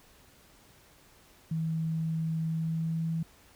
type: tone with pitch glide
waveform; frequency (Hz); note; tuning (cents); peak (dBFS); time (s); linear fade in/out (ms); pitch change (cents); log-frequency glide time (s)
sine; 161.2 to 163.36; E3 to E3; -38 to -15; -28; 1.51-3.23; 5; +23; 2.45-3.11
effects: pink hiss -59 dBFS RMS until 3.55 s